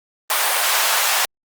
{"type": "high-pass noise", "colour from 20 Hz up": "pink", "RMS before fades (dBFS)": -18, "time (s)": [0.3, 1.25], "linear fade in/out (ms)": 0, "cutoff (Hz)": 710, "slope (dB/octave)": 24, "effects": ["Opus 32 kbps"]}